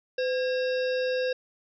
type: harmonic tone with a mistuned harmonic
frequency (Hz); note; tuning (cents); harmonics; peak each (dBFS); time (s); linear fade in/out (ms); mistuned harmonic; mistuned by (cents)
542; C#5; -39; 1 / 3 / 5 / 7 / 9 / 10; -25 / -35 / -39 / -42 / -44 / -45; 0.18-1.33; 5; 1; -110
effects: none